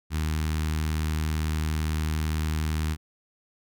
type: tone with notch filter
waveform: sawtooth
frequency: 77.78 Hz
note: D#2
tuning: in tune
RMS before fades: -27 dBFS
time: 0.1-2.97 s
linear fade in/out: 50 ms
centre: 560 Hz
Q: 0.65
effects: none